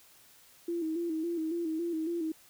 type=tone with vibrato; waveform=sine; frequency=329.6 Hz; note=E4; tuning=in tune; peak=-30 dBFS; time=0.68-2.32 s; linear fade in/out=5 ms; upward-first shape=square; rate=3.6 Hz; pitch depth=63 cents each way; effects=white hiss -59 dBFS RMS until 2.49 s